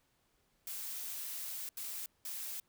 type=noise bursts at uneven times; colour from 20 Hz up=blue; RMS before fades=-42 dBFS; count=3; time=0.67-1.69 / 1.77-2.06 / 2.25-2.6 s; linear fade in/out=2 ms; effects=pink hiss -75 dBFS RMS until 2.68 s